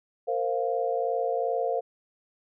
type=chord; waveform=sine; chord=Bb suspended second; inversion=none; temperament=equal with one note detuned; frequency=460.8 / 523.3 / 698.5 Hz; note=Bb4 / C5 / F5; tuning=-20 / 0 / 0 cents; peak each=-29 dBFS; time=0.27-1.81 s; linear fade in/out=20 ms; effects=none